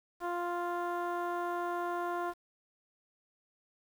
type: tone with low-pass filter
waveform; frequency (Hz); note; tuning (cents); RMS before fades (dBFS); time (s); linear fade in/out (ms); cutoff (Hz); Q
15% pulse; 349.2; F4; 0; -35; 0.2-2.34; 50; 1300; 1.1
effects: 9-bit